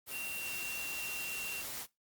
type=tone in noise; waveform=sine; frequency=2743 Hz; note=F7; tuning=32 cents flat; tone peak=-39 dBFS; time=0.1-1.64 s; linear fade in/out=50 ms; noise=white; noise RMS=-42 dBFS; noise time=0.06-1.87 s; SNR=0 dB; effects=noise-tail reverb RT60 0.2 s tail -20 dB re dry + Opus 32 kbps